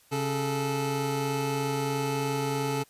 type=tone pair together; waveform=25% pulse; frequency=137.2 / 434.7 Hz; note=C#3 / A4; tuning=-17 / -21 cents; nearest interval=octave + minor sixth; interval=1996 cents; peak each=-26 dBFS; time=0.11-2.84 s; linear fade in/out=20 ms; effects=white hiss -60 dBFS RMS until 2.89 s + resampled to 32000 Hz